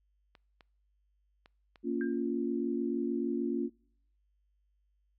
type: clicks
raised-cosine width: 0.3 ms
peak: -38 dBFS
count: 4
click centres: 0.352 / 0.608 / 1.459 / 1.758 s
type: chord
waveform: sine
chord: Bb minor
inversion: none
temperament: just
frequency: 233.1 / 279.7 / 349.6 Hz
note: Bb3 / Db4 / F4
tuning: 0 / +16 / +2 cents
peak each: -34 dBFS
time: 1.83-3.7 s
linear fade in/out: 50 ms
type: tone with exponential decay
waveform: sine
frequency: 1600 Hz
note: G6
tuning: 35 cents sharp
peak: -37 dBFS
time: 2.01-2.24 s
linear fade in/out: 1 ms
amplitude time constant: 48 ms
effects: noise-tail reverb RT60 0.6 s tail -25 dB re dry + added 50 Hz sine -70 dBFS peak until 5.18 s